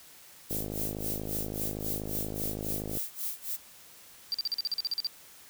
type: noise with tremolo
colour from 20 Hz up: violet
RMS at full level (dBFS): -33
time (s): 0.49-3.57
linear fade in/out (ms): 20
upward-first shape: sine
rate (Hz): 3.7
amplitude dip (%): 95
type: click train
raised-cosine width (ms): 2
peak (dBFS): -23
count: 130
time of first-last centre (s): 0.51-2.972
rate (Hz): 52.4
type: tone bursts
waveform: triangle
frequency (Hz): 4700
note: D8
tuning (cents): +1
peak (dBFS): -26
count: 12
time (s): 4.32-5.069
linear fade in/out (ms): 0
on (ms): 23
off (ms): 43
effects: white hiss -53 dBFS RMS until 5.49 s